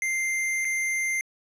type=tone with dropouts; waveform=square; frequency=2093 Hz; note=C7; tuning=in tune; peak=-25 dBFS; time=0.02-1.21 s; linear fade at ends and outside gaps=1 ms; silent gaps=0.647-0.651 s; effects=low-pass 12000 Hz 12 dB/octave + 11-bit